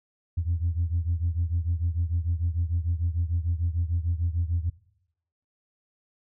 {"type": "beating tone pair", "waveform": "sine", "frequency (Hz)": [82.9, 89.6], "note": ["E2", "F2"], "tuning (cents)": [10, 45], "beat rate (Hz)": 6.7, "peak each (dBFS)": [-25, -27], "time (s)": [0.37, 4.7], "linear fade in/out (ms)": 10, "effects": ["noise-tail reverb RT60 0.8 s tail -21 dB re dry", "tanh soft clip ceiling -18 dBFS"]}